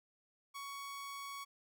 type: tone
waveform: sawtooth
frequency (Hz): 1117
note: C#6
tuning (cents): +13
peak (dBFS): -40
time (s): 0.54-1.45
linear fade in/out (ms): 20
effects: none